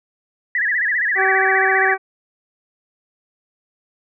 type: tone with vibrato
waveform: sine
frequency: 1817 Hz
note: A#6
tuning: 45 cents flat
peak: -16 dBFS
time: 0.55-1.94 s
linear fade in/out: 2 ms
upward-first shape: sine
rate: 15 Hz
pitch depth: 170 cents each way
type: harmonic tone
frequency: 383.1 Hz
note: G4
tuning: 40 cents flat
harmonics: 1 / 2 / 3 / 4 / 5 / 6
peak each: -21 / -20 / -25 / -23 / -27 / -28 dBFS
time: 1.15-1.98 s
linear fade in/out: 50 ms
effects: none